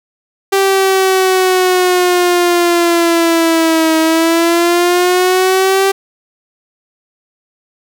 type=linear two-way sweep; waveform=sawtooth; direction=down then up; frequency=391.2 to 319.1 to 391.2 Hz; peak=-5 dBFS; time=0.52-5.92 s; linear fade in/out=10 ms; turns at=3.98 s; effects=none